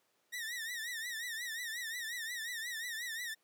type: tone with vibrato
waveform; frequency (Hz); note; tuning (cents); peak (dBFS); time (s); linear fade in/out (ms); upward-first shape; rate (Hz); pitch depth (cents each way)
sawtooth; 1864.7; A#6; 0; -35; 0.32-3.35; 20; triangle; 5.6; 130
effects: pink hiss -75 dBFS RMS until 3.43 s + high-pass 300 Hz 12 dB/octave